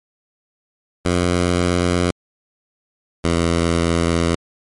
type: tone pair in turn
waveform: 10% pulse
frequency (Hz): 88.4 / 84.34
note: F2 / E2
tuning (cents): +22 / +40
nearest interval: minor second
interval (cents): 82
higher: first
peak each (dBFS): -7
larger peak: neither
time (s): 1.05-2.11 / 3.24-4.35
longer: second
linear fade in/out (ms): 5
effects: MP3 48 kbps